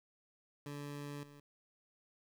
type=tone with level steps; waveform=20% pulse; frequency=144.4 Hz; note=D3; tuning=29 cents flat; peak=-38 / -50 dBFS; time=0.66-1.4 s; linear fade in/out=2 ms; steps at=1.23 s; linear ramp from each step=5 ms; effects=12-bit